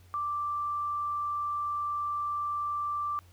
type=tone; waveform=sine; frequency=1174.7 Hz; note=D6; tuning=in tune; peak=-29 dBFS; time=0.14-3.19 s; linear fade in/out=0 ms; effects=added 89 Hz sine -54 dBFS peak until 3.32 s + pink hiss -63 dBFS RMS until 3.32 s